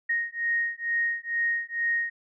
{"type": "beating tone pair", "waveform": "sine", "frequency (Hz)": [1864.7, 1866.9], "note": ["A#6", "A#6"], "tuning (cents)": [0, 2], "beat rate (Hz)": 2.2, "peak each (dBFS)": -28, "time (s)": [0.09, 2.1], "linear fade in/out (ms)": 10, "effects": []}